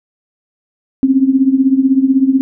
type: tone with tremolo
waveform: sine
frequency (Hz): 266.5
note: C4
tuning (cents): +32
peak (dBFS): -4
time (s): 1.03-2.41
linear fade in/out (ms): 0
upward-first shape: triangle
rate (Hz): 16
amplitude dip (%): 85
effects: none